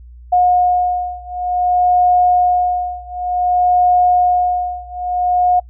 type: beating tone pair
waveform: sine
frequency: 720 / 720.55 Hz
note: F#5 / F#5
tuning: -47 / -46 cents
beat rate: 0.55 Hz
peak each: -14 / -15 dBFS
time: 0.32-5.6 s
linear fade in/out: 10 ms
effects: noise-tail reverb RT60 0.1 s tail -25 dB re dry + added 60 Hz sine -35 dBFS peak until 5.69 s